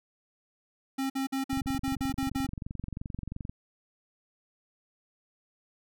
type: tone bursts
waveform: square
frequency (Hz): 268.5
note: C4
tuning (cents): +45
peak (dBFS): -29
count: 9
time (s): 0.98-2.468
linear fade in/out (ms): 10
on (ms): 120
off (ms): 51
type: click train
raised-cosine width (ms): 5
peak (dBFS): -24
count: 46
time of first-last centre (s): 1.53-3.495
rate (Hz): 22.9
effects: none